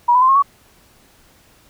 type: tone with pitch steps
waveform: sine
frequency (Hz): 962 / 1000 / 1039.4 / 1080.4 / 1123.1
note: B5 / B5 / C6 / C#6 / C#6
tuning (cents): -46 / +21 / -12 / -45 / +22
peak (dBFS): -9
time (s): 0.08-0.425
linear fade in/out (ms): 10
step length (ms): 69
effects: pink hiss -52 dBFS RMS until 1.69 s